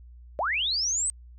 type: linear sweep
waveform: sine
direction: up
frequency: 536 to 8370 Hz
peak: -24 dBFS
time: 0.39-1.1 s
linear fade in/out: 0 ms
effects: added 60 Hz sine -45 dBFS peak until 1.38 s